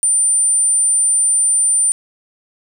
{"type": "tone", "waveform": "sine", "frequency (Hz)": 9140, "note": "D9", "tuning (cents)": -48, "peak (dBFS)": -10, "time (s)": [0.03, 1.92], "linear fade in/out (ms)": 0, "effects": ["tanh soft clip ceiling -7 dBFS", "7-bit"]}